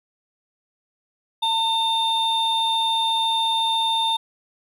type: tone pair together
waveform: triangle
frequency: 903 / 3617 Hz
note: A5 / A7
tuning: +45 / +47 cents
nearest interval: 2 octaves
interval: 2402 cents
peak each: -20 dBFS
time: 1.42-4.17 s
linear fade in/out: 10 ms
effects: none